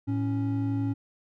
triangle tone pair together, 110 / 278.3 Hz, A2 / C#4, 0 / +7 cents, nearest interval octave + major third, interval 1607 cents, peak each -26 dBFS, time 0.07-0.94 s, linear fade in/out 20 ms, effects none

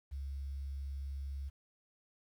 sine tone with quantisation, 68.9 Hz, C#2, 10 cents flat, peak -38 dBFS, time 0.11-1.5 s, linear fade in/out 20 ms, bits 11, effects none

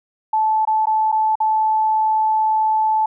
sine tone with dropouts, 871 Hz, A5, 18 cents flat, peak -14 dBFS, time 0.33-3.06 s, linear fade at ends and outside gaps 5 ms, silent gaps 0.652-0.673 / 0.857-0.869 / 1.118-1.124 / 1.355-1.402 s, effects none

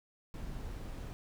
brown noise, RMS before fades -42 dBFS, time 0.34-1.13 s, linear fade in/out 0 ms, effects none

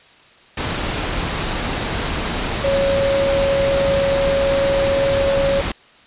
sine tone in noise, 552 Hz, C#5, 7 cents flat, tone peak -15 dBFS, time 2.64-5.61 s, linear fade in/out 5 ms, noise pink, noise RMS -22 dBFS, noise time 0.57-5.72 s, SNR +4 dB, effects white hiss -48 dBFS RMS until 6.06 s + resampled to 8000 Hz

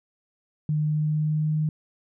sine tone with pitch glide, 151.9 to 154.11 Hz, D#3 to D#3, -41 to -16 cents, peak -21 dBFS, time 0.69-1.69 s, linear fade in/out 2 ms, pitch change +25 cents, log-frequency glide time 0.81-1.55 s, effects none

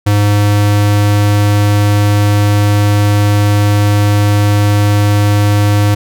square tone, 103.1 Hz, G#2, 12 cents flat, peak -8 dBFS, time 0.06-5.95 s, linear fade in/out 10 ms, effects none

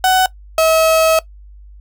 35% pulse tone pair in turn, 748 / 643.2 Hz, F#5 / E5, +19 / -43 cents, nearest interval minor third, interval 262 cents, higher first, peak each -8 dBFS, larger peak neither, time 0.04-0.26 / 0.58-1.19 s, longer second, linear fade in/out 2 ms, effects noise-tail reverb RT60 0.1 s tail -19 dB re dry + added 50 Hz sine -36 dBFS peak until 1.8 s

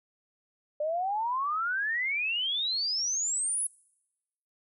sine exponential sweep, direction up, 587.3 to 10710 Hz, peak -27 dBFS, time 0.8-3.67 s, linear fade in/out 5 ms, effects noise-tail reverb RT60 1.0 s tail -26 dB re dry

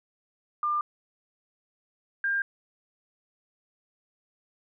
sine tone pair in turn, 1199 / 1600.5 Hz, D6 / G6, +36 / +36 cents, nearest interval perfect fourth, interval 500 cents, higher second, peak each -24 dBFS, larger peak neither, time 0.63-0.81 / 2.24-2.42 s, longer neither, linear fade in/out 2 ms, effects none

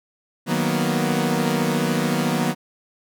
sawtooth chord, B major seventh, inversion first, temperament equal, 155.56 / 185 / 233.1 / 246.9 Hz, D#3 / F#3 / A#3 / B3, 0 / 0 / 0 / 0 cents, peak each -21 dBFS, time 0.46-2.55 s, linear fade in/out 50 ms, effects none

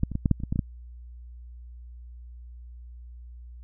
clicks, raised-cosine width 5 ms, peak -10 / -21 / -15 / -9 / -7 / -26 / -18 / -14 / -15 / -11 dBFS, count 10, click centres 0.034 / 0.117 / 0.154 / 0.258 / 0.313 / 0.402 / 0.436 / 0.525 / 0.559 / 0.592 s, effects added 60 Hz sine -41 dBFS peak until 3.63 s

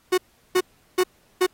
45% pulse tone bursts, 366.7 Hz, F#4, 15 cents flat, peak -16 dBFS, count 4, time 0.12-1.466 s, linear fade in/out 10 ms, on 59 ms, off 370 ms, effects pink hiss -61 dBFS RMS until 1.53 s + AAC 48 kbps

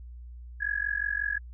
sine tone with amplitude modulation, 1673 Hz, G#6, 12 cents sharp, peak -23 dBFS, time 0.6-1.39 s, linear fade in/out 20 ms, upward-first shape sine, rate 45.6 Hz, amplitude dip 95%, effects added 60 Hz sine -41 dBFS peak until 1.53 s

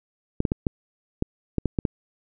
clicks, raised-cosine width 3 ms, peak -9 dBFS, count 9, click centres 0.404 / 0.452 / 0.519 / 0.668 / 1.224 / 1.583 / 1.657 / 1.788 / 1.852 s, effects none

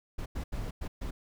brown noise bursts at uneven times, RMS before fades -35 dBFS, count 5, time 0.18-0.26 / 0.35-0.44 / 0.52-0.71 / 0.81-0.88 / 1.01-1.11 s, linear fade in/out 10 ms, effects none

